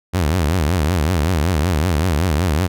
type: tone with vibrato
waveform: sawtooth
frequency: 82.41 Hz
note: E2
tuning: in tune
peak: -11 dBFS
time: 0.13-2.68 s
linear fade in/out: 20 ms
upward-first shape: triangle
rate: 5.3 Hz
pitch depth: 290 cents each way
effects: none